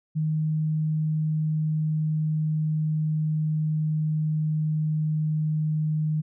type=tone with pitch glide; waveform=sine; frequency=155.56 to 154.4 Hz; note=D#3 to D#3; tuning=0 to -13 cents; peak=-22 dBFS; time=0.15-6.22 s; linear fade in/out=20 ms; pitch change=-13 cents; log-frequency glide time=0.28-5.78 s; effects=none